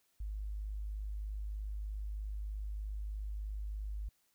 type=tone; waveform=sine; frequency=51.6 Hz; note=G#1; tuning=10 cents flat; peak=-37 dBFS; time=0.2-4.09 s; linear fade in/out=5 ms; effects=white hiss -75 dBFS RMS until 4.34 s